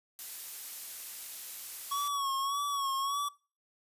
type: noise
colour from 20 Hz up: blue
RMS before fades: -41 dBFS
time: 0.19-2.08 s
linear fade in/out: 0 ms
type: tone with vibrato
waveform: square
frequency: 1114 Hz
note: C#6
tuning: 8 cents sharp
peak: -31 dBFS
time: 1.91-3.29 s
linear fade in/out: 10 ms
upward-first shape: sine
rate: 1.7 Hz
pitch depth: 56 cents each way
effects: noise-tail reverb RT60 0.4 s tail -24 dB re dry + resampled to 32000 Hz